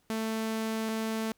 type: tone pair in turn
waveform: sawtooth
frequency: 221.6 / 221.6 Hz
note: A3 / A3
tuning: +13 / +13 cents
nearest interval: unison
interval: 0 cents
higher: neither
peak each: -26 dBFS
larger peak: neither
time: 0.1-0.89 / 0.89-1.32 s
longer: first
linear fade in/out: 0 ms
effects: pink hiss -70 dBFS RMS until 1.37 s